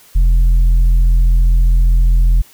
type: tone with tanh clipping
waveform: sine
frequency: 42.5 Hz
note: F1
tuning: 46 cents flat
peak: -8 dBFS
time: 0.15-2.42 s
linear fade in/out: 10 ms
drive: 4 dB
effects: white hiss -45 dBFS RMS until 2.53 s